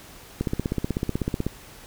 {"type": "click train", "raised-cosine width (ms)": 3, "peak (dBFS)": -11, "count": 18, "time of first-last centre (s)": [0.41, 1.466], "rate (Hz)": 16.1, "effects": ["pink hiss -46 dBFS RMS until 1.86 s"]}